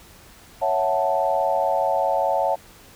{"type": "chord", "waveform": "sine", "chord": "F# minor seventh", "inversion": "second", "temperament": "equal", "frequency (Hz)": [554.4, 659.3, 740, 880], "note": ["C#5", "E5", "F#5", "A5"], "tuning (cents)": [0, 0, 0, 0], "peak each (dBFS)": -24, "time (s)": [0.61, 2.56], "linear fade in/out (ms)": 20, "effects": ["pink hiss -48 dBFS RMS until 2.95 s"]}